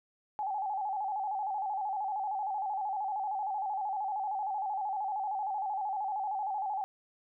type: tone with vibrato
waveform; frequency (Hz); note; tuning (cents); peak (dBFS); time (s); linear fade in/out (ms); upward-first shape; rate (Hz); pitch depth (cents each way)
sine; 806; G5; +48; -31; 0.39-6.84; 0; square; 13; 81
effects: none

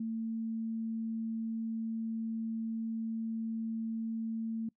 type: tone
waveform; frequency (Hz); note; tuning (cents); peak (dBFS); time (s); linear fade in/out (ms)
sine; 224.8; A3; +37; -33; 0-4.69; 5
effects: noise-tail reverb RT60 0.1 s tail -24 dB re dry

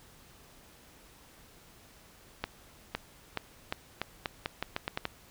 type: accelerating click train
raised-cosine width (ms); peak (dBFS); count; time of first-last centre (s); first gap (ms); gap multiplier
0.3; -15; 12; 2.44-5.054; 510; 0.83
effects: pink hiss -57 dBFS RMS until 5.3 s

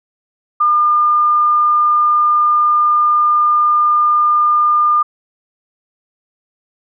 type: tone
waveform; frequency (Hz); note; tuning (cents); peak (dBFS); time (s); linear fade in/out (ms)
sine; 1206; D6; +46; -9; 0.6-5.03; 10
effects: none

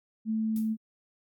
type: tone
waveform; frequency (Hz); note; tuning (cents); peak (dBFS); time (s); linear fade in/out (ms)
sine; 220; A3; 0; -26; 0.25-0.77; 50
type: noise with exponential decay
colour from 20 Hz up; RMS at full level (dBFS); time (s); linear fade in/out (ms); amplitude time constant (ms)
violet; -40; 0.56-0.76; 1; 42
effects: AAC 64 kbps

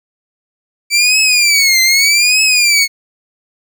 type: tone with vibrato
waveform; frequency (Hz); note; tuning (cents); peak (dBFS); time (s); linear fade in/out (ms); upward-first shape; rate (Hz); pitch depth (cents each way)
20% pulse; 2313; D7; -27; -3; 0.9-2.88; 50; triangle; 0.82; 200
effects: none

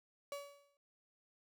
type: tone with exponential decay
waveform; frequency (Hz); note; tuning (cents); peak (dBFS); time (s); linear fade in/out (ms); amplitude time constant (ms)
35% pulse; 568; C#5; +42; -38; 0.32-0.77; 1; 96
effects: none

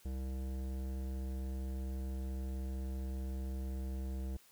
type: tone with hard clipping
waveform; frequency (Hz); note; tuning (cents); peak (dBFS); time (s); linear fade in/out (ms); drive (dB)
sine; 65.4; C2; 0; -39; 0.05-4.37; 5; 15
effects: white hiss -64 dBFS RMS until 4.51 s

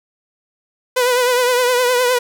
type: tone with vibrato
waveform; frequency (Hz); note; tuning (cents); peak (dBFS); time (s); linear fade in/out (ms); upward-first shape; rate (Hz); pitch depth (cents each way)
sawtooth; 496.6; B4; +9; -9; 0.96-2.19; 10; triangle; 9.7; 59
effects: none

